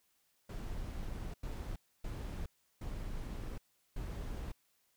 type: noise bursts at uneven times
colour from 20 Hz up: brown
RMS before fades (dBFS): -41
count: 5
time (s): 0.49-1.34 / 1.43-1.76 / 2.04-2.46 / 2.81-3.58 / 3.96-4.52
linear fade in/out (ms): 5
effects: white hiss -75 dBFS RMS until 4.96 s